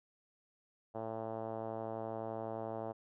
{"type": "tone with low-pass filter", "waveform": "5% pulse", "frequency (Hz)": 111.7, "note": "A2", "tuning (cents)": 27, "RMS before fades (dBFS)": -41, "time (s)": [0.94, 2.93], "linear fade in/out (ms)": 20, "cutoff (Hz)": 680, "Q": 2.1, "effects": []}